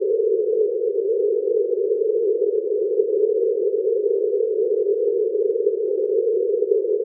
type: band-pass noise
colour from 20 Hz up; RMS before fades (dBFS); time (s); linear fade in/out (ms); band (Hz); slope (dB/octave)
pink; -20; 0-7.04; 20; 390 to 480; 96
effects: none

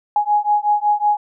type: beating tone pair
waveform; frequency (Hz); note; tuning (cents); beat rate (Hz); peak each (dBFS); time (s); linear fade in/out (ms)
sine; 830.6 / 836; G#5 / G#5; 0 / +11; 5.4; -17; 0.16-1.17; 2
effects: none

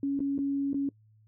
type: tone with dropouts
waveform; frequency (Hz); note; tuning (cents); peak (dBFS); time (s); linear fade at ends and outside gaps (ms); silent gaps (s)
sine; 278.5; C#4; +8; -26; 0.03-0.89; 2; 0.193-0.203 / 0.38-0.388 / 0.732-0.743
effects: noise-tail reverb RT60 0.1 s tail -22 dB re dry + added 108 Hz sine -58 dBFS peak until 1.27 s

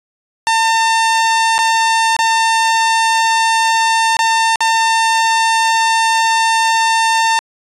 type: tone with dropouts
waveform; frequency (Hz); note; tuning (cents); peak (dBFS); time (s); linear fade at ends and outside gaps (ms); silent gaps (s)
sawtooth; 902; A5; +43; -7; 0.47-7.39; 0; 1.581-1.589 / 2.165-2.19 / 4.168-4.191 / 4.558-4.606
effects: resampled to 22050 Hz

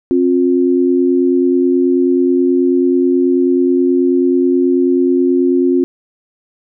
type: tone pair together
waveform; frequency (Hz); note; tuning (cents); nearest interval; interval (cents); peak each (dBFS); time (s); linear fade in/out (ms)
sine; 266.8 / 356.1; C4 / F4; +34 / +34; perfect fourth; 500; -12; 0.11-5.84; 0
effects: none

